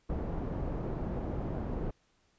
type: low-pass noise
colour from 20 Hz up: pink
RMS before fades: -35 dBFS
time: 0.09-1.91 s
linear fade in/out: 10 ms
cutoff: 600 Hz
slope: 12 dB/octave
effects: pink hiss -71 dBFS RMS until 2.38 s + resampled to 16000 Hz